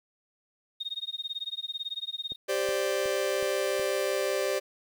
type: tone with tremolo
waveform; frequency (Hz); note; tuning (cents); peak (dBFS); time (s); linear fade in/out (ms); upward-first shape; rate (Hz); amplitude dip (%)
sine; 3708; A#7; -10; -29; 0.8-2.36; 10; sine; 18; 100
type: click train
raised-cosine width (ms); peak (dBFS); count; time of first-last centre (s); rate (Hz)
2; -31; 5; 2.32-3.796; 2.71
type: chord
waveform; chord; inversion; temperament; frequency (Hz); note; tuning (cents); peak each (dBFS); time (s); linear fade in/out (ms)
45% pulse; G suspended fourth; none; just; 392 / 522.7 / 588; G4 / C5 / D5; 0 / -2 / +2; -31; 2.48-4.6; 20
effects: 10-bit

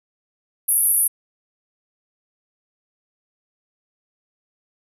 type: band-pass noise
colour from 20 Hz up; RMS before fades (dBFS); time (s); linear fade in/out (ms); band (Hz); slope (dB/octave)
pink; -18; 0.68-1.08; 10; 10000 to 12000; 96
effects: none

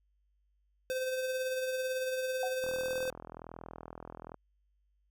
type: tone with tremolo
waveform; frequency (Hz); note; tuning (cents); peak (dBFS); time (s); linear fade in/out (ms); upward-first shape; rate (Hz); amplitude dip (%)
square; 516; C5; -24; -31; 0.9-3.1; 0; triangle; 18; 40
type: tone with exponential decay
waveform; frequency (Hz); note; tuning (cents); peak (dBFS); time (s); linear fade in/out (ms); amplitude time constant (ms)
sine; 745; F#5; +12; -30; 2.43-2.59; 2; 33
type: click train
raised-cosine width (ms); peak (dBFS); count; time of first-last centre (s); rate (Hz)
1; -30; 71; 2.64-4.343; 41.1
effects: added 50 Hz sine -70 dBFS peak until 5.1 s

